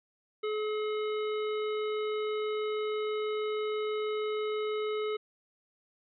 harmonic tone with a mistuned harmonic, 426.9 Hz, G#4, 48 cents sharp, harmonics 1 / 3 / 5 / 7 / 9, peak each -30 / -40 / -44 / -47 / -49 dBFS, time 0.43-5.17 s, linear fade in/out 10 ms, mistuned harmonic 9, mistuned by -20 cents, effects none

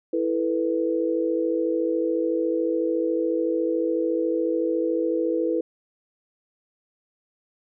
sine chord, E suspended fourth, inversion none, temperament equal, 329.6 / 440 / 493.9 Hz, E4 / A4 / B4, 0 / 0 / 0 cents, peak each -24 / -28 / -25 dBFS, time 0.13-5.61 s, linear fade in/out 5 ms, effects none

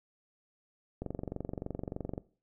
click train, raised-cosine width 2 ms, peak -23 dBFS, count 28, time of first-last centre 1.02-2.179 s, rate 23.3 Hz, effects noise-tail reverb RT60 0.4 s tail -19 dB re dry

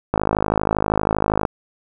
click train, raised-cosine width 1 ms, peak -3 dBFS, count 70, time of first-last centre 0.14-1.452 s, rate 52.6 Hz, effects none

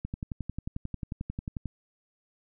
click train, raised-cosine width 5 ms, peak -21 dBFS, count 19, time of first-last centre 0.05-1.657 s, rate 11.2 Hz, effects none

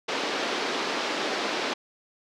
pink band-pass noise, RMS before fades -29 dBFS, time 0.08-1.74 s, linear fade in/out 10 ms, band 280 to 5100 Hz, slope 24 dB/octave, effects none

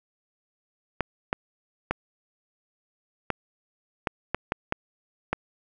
clicks, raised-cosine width 0.5 ms, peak -9 dBFS, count 9, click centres 1.007 / 1.329 / 1.91 / 3.303 / 4.072 / 4.346 / 4.521 / 4.724 / 5.33 s, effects none

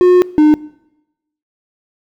triangle tone pair in turn, 360.9 / 303.5 Hz, F#4 / D#4, -43 / -43 cents, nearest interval minor third, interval 300 cents, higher first, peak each -3 dBFS, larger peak neither, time 0.01-0.22 / 0.38-0.54 s, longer first, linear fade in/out 0 ms, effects noise-tail reverb RT60 0.9 s tail -21 dB re dry

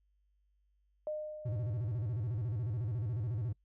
sine tone with exponential decay, 610 Hz, D#5, 34 cents flat, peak -33 dBFS, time 1.07-2.36 s, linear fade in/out 1 ms, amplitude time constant 280 ms
triangle tone with vibrato, 112.5 Hz, A2, 39 cents sharp, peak -31 dBFS, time 1.45-3.53 s, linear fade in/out 10 ms, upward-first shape square, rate 14 Hz, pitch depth 180 cents each way
effects noise-tail reverb RT60 0.1 s tail -26 dB re dry + added 50 Hz sine -70 dBFS peak until 3.64 s

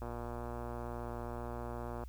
click train, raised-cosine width 1 ms, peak -29 dBFS, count 241, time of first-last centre 0.02-2.037 s, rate 119 Hz, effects added 60 Hz sine -44 dBFS peak until 2.08 s + white hiss -68 dBFS RMS until 2.08 s

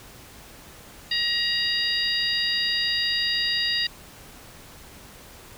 harmonic tone with a mistuned harmonic, 946 Hz, A#5, 25 cents sharp, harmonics 2 / 3 / 4 / 5, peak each -28 / -29 / -27 / -26 dBFS, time 1.11-3.87 s, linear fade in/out 5 ms, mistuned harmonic 5, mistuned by +16 cents, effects pink hiss -46 dBFS RMS until 5.57 s

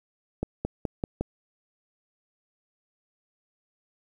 accelerating click train, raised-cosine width 2 ms, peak -14 dBFS, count 5, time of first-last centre 0.43-1.21 s, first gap 220 ms, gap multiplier 0.92, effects 9-bit

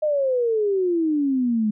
sine exponential sweep, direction down, 622.3 to 208.4 Hz, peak -18 dBFS, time 0.02-1.71 s, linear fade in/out 10 ms, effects none

